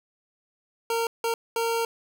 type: tone bursts at uneven times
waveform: 25% pulse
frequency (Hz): 460.1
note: A#4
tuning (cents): -23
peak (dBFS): -20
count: 3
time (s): 0.9-1.07 / 1.24-1.34 / 1.56-1.85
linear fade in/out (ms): 2
effects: none